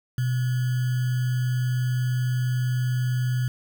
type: tone with sample-and-hold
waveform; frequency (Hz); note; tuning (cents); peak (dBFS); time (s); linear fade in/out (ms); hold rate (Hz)
sine; 125.5; B2; +28; -21; 0.18-3.48; 2; 1575
effects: none